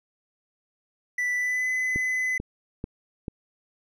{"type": "tone with pitch glide", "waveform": "triangle", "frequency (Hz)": [1975.5, 2018], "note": ["B6", "B6"], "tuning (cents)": [0, 37], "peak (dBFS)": -22, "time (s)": [1.18, 2.38], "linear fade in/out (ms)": 5, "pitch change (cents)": 37, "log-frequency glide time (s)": [1.35, 1.69]}
{"type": "click train", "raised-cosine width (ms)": 3, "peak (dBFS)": -18, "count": 4, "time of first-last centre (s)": [1.96, 3.282], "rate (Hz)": 2.27}
{"effects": []}